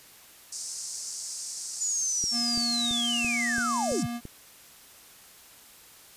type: band-pass noise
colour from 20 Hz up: white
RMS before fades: -37 dBFS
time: 0.52-4.03 s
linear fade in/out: 5 ms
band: 4900 to 8700 Hz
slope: 48 dB/octave
type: linear sweep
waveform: sine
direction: down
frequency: 7040 to 68 Hz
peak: -26 dBFS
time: 1.8-4.07 s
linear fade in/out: 20 ms
type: click train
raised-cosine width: 3 ms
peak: -26 dBFS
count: 7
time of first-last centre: 2.24-4.253 s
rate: 2.98 Hz
type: tone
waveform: square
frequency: 237.4 Hz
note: A#3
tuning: 32 cents sharp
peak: -32 dBFS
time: 2.31-4.21 s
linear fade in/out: 50 ms
effects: white hiss -52 dBFS RMS until 6.16 s + resampled to 32000 Hz